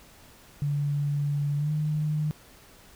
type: tone with pitch glide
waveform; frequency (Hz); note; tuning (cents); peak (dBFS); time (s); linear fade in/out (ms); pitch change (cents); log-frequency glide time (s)
sine; 144.3 to 152.09; D3 to D#3; -30 to -39; -24; 0.62-2.31; 0; +91; 1.57-1.7
effects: pink hiss -53 dBFS RMS until 2.95 s